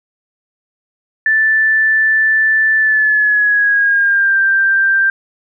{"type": "tone with pitch glide", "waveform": "sine", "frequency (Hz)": [1760, 1577.1], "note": ["A6", "G6"], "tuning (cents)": [0, 10], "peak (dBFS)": -9, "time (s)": [1.26, 5.1], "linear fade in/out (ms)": 2, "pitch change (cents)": -190, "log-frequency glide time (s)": [2.77, 4.38], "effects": []}